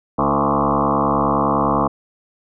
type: tone with frequency modulation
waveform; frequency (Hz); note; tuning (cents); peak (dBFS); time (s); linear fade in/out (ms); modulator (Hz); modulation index
sine; 665; E5; +15; -14; 0.18-1.88; 10; 69.9; 7.4
effects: none